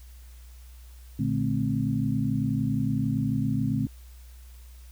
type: tone cluster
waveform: sine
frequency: 117.3 / 148.2 / 215.8 / 262.8 Hz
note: A#2 / D3 / A3 / C4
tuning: +11 / +16 / -33 / +8 cents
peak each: -29 dBFS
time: 1.19-3.87 s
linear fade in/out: 5 ms
effects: added 61 Hz sine -44 dBFS peak until 4.91 s + white hiss -58 dBFS RMS until 4.91 s